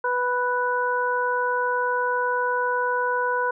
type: harmonic tone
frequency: 494 Hz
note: B4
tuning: in tune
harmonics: 1 / 2 / 3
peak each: -26 / -24 / -26 dBFS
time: 0.04-3.51 s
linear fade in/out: 5 ms
effects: none